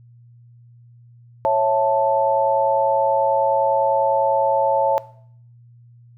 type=chord; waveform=sine; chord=A major; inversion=first; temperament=equal with one note detuned; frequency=549.6 / 659.3 / 880 Hz; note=C#5 / E5 / A5; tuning=-15 / 0 / 0 cents; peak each=-19 / -21 / -18 dBFS; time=1.45-4.98 s; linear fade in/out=0 ms; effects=noise-tail reverb RT60 0.6 s tail -19 dB re dry + added 119 Hz sine -45 dBFS peak until 6.17 s